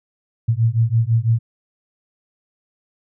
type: beating tone pair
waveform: sine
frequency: 111.6 / 117.6 Hz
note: A2 / A#2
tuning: +25 / +16 cents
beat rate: 6 Hz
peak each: -17 / -17 dBFS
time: 0.48-1.39 s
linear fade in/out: 10 ms
effects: none